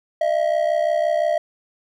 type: ring-modulated tone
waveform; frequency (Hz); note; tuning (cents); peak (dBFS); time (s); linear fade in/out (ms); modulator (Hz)
triangle; 644; E5; -41; -12; 0.21-1.38; 0; 32.9
effects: none